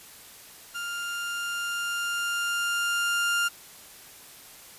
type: tone with level ramp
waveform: 30% pulse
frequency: 1400 Hz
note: F6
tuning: 4 cents sharp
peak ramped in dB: -29 to -20 dBFS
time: 0.74-3.49 s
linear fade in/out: 20 ms
effects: white hiss -48 dBFS RMS until 4.78 s + resampled to 32000 Hz